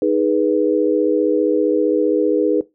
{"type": "chord", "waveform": "sine", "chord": "G# minor", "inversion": "second", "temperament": "equal with one note detuned", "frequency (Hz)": [311.1, 415.3, 490.5], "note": ["D#4", "G#4", "B4"], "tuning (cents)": [0, 0, -12], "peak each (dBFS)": -18, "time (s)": [0.02, 2.61], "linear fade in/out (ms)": 2, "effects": ["noise-tail reverb RT60 0.2 s tail -18 dB re dry"]}